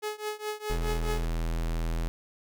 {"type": "tone with tremolo", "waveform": "sawtooth", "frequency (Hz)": 424.3, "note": "G#4", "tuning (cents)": 37, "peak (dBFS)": -25, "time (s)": [0.02, 1.26], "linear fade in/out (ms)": 20, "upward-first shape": "triangle", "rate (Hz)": 4.8, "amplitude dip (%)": 95}
{"type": "tone", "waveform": "square", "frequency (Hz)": 41.2, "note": "E1", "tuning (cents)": 0, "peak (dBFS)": -28, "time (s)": [0.7, 2.08], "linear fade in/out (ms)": 0}
{"effects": []}